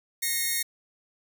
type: tone pair together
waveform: 5% pulse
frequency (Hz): 1864.7 / 2155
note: A#6 / C#7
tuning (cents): 0 / -49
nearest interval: minor third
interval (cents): 251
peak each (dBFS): -18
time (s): 0.22-0.63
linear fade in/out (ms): 10
effects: none